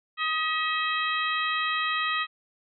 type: harmonic tone with a mistuned harmonic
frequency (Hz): 641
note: E5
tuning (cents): -49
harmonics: 2 / 3 / 4 / 5 / 6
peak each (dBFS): -28 / -30 / -32 / -34 / -36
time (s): 0.17-2.27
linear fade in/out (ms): 50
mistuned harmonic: 2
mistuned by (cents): -41
effects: none